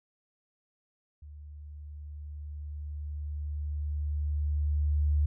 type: tone with level ramp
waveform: sine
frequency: 74.1 Hz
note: D2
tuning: 16 cents sharp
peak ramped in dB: -44 to -22 dBFS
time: 1.22-5.26 s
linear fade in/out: 5 ms
effects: none